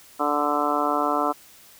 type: harmonic tone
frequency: 146.83 Hz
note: D3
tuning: in tune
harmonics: 2 / 3 / 4 / 5 / 6 / 7 / 8 / 9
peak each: -28 / -31 / -29 / -27 / -32 / -27 / -30 / -27 dBFS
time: 0.19-1.33 s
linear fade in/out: 20 ms
effects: white hiss -50 dBFS RMS until 1.79 s